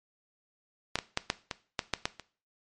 clicks, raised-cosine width 0.2 ms, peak -9 / -13 / -9 / -8 / -15 / -10 / -9 / -10 / -24 dBFS, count 9, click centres 0.956 / 0.988 / 1.174 / 1.301 / 1.512 / 1.792 / 1.937 / 2.055 / 2.197 s, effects noise-tail reverb RT60 0.4 s tail -17 dB re dry + MP3 48 kbps

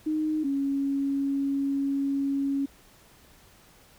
sine tone pair in turn, 309.5 / 276.9 Hz, D#4 / C#4, -9 / -2 cents, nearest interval major second, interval 193 cents, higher first, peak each -24 / -24 dBFS, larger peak neither, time 0.06-0.44 / 0.44-2.66 s, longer second, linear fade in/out 10 ms, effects pink hiss -56 dBFS RMS until 3.98 s

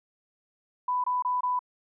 sine tone bursts, 995 Hz, B5, 13 cents sharp, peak -24 dBFS, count 4, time 0.88-1.592 s, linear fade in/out 5 ms, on 160 ms, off 24 ms, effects none

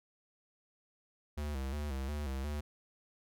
square tone with vibrato, 70.3 Hz, C#2, 25 cents sharp, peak -36 dBFS, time 1.37-2.61 s, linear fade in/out 10 ms, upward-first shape square, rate 2.8 Hz, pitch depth 89 cents each way, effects none

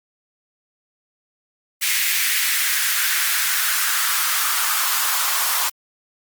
white noise with high-pass filter sweep, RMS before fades -20 dBFS, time 1.81-5.7 s, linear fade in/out 20 ms, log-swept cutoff 2100 to 970 Hz, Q 2.6, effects Opus 32 kbps

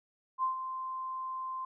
sine tone with ADSR envelope, 1042 Hz, C6, 7 cents flat, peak -26 dBFS, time 0.38-1.65 s, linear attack 51 ms, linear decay 120 ms, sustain -9 dB, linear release 4 ms, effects none

